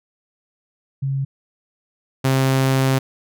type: tone pair in turn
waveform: sine / sawtooth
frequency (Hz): 136.3 / 133.11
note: C#3 / C3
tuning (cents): -29 / +30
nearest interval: unison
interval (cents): 41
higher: first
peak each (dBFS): -19 / -11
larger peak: second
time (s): 1.02-1.25 / 2.24-2.99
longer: second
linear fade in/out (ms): 10
effects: none